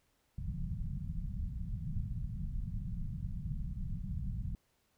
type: low-pass noise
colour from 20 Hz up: pink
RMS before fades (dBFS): -38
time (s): 0.38-4.55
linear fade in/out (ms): 2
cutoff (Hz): 190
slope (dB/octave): 48
effects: pink hiss -75 dBFS RMS until 4.97 s